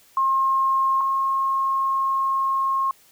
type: tone pair in turn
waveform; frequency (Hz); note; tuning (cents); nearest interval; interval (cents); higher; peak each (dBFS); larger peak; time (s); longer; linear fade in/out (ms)
sine; 1070 / 1076.8; C6 / C6; +38 / +49; unison; 11; second; -17 / -19; first; 0.17-1.01 / 1.01-2.91; second; 2
effects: white hiss -55 dBFS RMS until 3.11 s